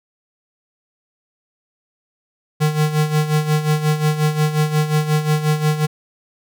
square tone with tremolo, 152.7 Hz, D#3, 32 cents flat, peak -13 dBFS, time 2.6-5.87 s, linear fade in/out 20 ms, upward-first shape sine, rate 5.6 Hz, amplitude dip 70%, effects none

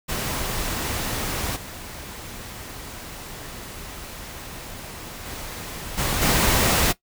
pink noise with level steps, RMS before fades -27 / -37 / -34 / -24 / -19 dBFS, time 0.08-6.93 s, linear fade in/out 20 ms, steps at 1.55 / 5.25 / 5.97 / 6.21 s, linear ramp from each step 20 ms, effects noise-tail reverb RT60 0.1 s tail -17 dB re dry

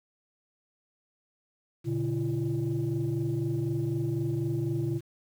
sine tone cluster, 118.7 / 142.7 / 338.5 Hz, A#2 / D3 / E4, +32 / -49 / +46 cents, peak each -30 dBFS, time 1.84-5.01 s, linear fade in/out 50 ms, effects tanh soft clip ceiling -21 dBFS + 9-bit

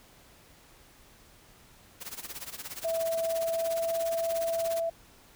white noise with tremolo, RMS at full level -38 dBFS, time 2-4.81 s, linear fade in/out 20 ms, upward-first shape sine, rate 17 Hz, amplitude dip 85%
sine tone with pitch glide, 659.3 to 664.7 Hz, E5 to E5, 0 to +14 cents, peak -27 dBFS, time 2.84-4.9 s, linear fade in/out 10 ms, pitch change +14 cents, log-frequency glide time 3.17-4 s
effects pink hiss -57 dBFS RMS until 5.35 s

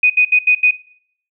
sine tone bursts at uneven times, 2489 Hz, D#7, in tune, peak -8 dBFS, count 5, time 0.03-0.1 / 0.17-0.25 / 0.32-0.39 / 0.47-0.55 / 0.63-0.71 s, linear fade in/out 5 ms, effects noise-tail reverb RT60 0.6 s tail -18 dB re dry

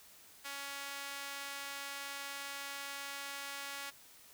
sawtooth tone with high-pass filter, 279.7 Hz, C#4, 16 cents sharp, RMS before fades -44 dBFS, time 0.44-3.91 s, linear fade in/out 20 ms, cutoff 1400 Hz, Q 0.78, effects white hiss -59 dBFS RMS until 4.33 s

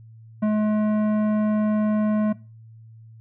sine tone with tanh clipping, 212.9 Hz, G#3, 43 cents sharp, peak -20 dBFS, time 0.42-2.33 s, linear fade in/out 10 ms, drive 13 dB, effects noise-tail reverb RT60 0.3 s tail -19 dB re dry + added 112 Hz sine -43 dBFS peak until 3.2 s

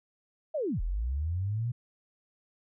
sine linear two-way sweep, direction down then up, 659.3 to 36.77 to 123.4 Hz, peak -28 dBFS, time 0.54-1.72 s, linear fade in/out 10 ms, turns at 0.81 s, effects none

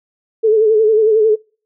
sine tone with vibrato, 435.2 Hz, A4, 19 cents flat, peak -8 dBFS, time 0.43-1.36 s, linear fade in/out 20 ms, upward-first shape sine, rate 11 Hz, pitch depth 60 cents each way, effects noise-tail reverb RT60 0.4 s tail -26 dB re dry

